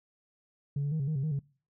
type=tone with pitch steps; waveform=sine; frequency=141.7 / 143.7 / 158 / 137 / 156 / 134.9 / 155.8 / 139.8 Hz; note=C#3 / D3 / D#3 / C#3 / D#3 / C#3 / D#3 / C#3; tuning=+38 / -37 / +27 / -20 / +5 / -47 / +3 / +15 cents; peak=-26 dBFS; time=0.76-1.392 s; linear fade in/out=5 ms; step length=79 ms; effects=noise-tail reverb RT60 0.4 s tail -24 dB re dry + tanh soft clip ceiling -26 dBFS